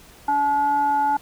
sine tone with frequency modulation, 860 Hz, A5, 40 cents flat, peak -17 dBFS, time 0.28-1.17 s, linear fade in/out 5 ms, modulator 574 Hz, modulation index 0.38, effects pink hiss -48 dBFS RMS until 1.21 s

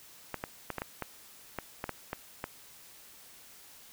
clicks, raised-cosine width 0.5 ms, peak -19 dBFS, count 11, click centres 0.343 / 0.439 / 0.703 / 0.783 / 0.819 / 1.023 / 1.587 / 1.841 / 1.893 / 2.131 / 2.441 s, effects white hiss -54 dBFS RMS until 3.92 s

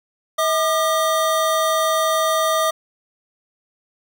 square tone pair together, 640 / 1208.2 Hz, D#5 / D6, +49 / +49 cents, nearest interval major seventh, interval 1100 cents, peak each -20 dBFS, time 0.38-2.71 s, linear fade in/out 10 ms, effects none

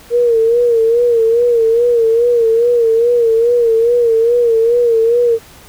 sine tone with vibrato, 466.2 Hz, A#4, in tune, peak -8 dBFS, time 0.1-5.39 s, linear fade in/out 50 ms, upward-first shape sine, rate 2.4 Hz, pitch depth 68 cents each way, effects pink hiss -40 dBFS RMS until 5.68 s

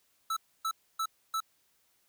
square tone bursts, 1314 Hz, E6, 6 cents flat, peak -30 dBFS, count 4, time 0.3-1.404 s, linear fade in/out 5 ms, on 66 ms, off 280 ms, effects white hiss -71 dBFS RMS until 2.08 s

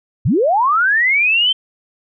sine linear sweep, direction up, 82.41 to 3131 Hz, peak -11 dBFS, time 0.25-1.53 s, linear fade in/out 10 ms, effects none

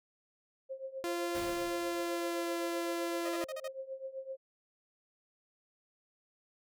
sine tone with tremolo, 532 Hz, C5, 29 cents sharp, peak -36 dBFS, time 0.69-4.37 s, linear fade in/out 20 ms, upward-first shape triangle, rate 7.8 Hz, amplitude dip 90%
sawtooth tone with pitch glide, 344.8 to 339.7 Hz, F4 to F4, -22 to -48 cents, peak -30 dBFS, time 1.04-3.44 s, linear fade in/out 0 ms, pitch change -26 cents, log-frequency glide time 1.63-2.51 s
pink noise with exponential decay, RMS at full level -42 dBFS, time 1.35-2.5 s, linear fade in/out 0 ms, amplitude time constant 250 ms
sawtooth tone bursts, 622.3 Hz, D#5, in tune, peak -36 dBFS, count 6, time 3.25-3.679 s, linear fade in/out 5 ms, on 39 ms, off 39 ms
effects none

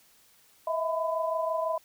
sine tone cluster, 642 / 668 / 1004 Hz, E5 / E5 / B5, -46 / +23 / +28 cents, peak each -29 / -34 / -31 dBFS, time 0.67-1.78 s, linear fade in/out 5 ms, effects white hiss -61 dBFS RMS until 1.84 s

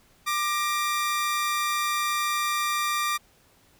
sawtooth tone pair together, 1189 / 1886.2 Hz, D6 / A#6, +21 / +20 cents, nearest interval minor sixth, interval 799 cents, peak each -21 / -29 dBFS, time 0.26-3.18 s, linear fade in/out 20 ms, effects pink hiss -60 dBFS RMS until 3.79 s

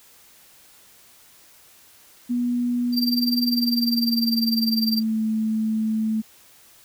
sine tone with pitch glide, 243.2 to 219.2 Hz, B3 to A3, -26 to -6 cents, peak -20 dBFS, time 2.29-6.22 s, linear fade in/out 20 ms, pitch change -180 cents, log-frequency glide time 3.44-5.23 s
square tone with tremolo, 4699 Hz, D8, in tune, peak -20 dBFS, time 2.92-5.03 s, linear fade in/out 50 ms, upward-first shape sine, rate 20 Hz, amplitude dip 95%
effects white hiss -52 dBFS RMS until 6.84 s

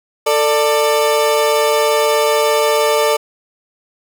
30% pulse tone pair together, 445.4 / 592 Hz, A4 / D5, +21 / +14 cents, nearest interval perfect fourth, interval 493 cents, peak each -12 dBFS, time 0.26-3.17 s, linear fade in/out 10 ms, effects none

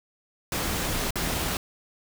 pink noise with dropouts, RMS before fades -28 dBFS, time 0.52-1.57 s, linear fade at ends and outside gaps 2 ms, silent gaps 1.107-1.156 s, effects none

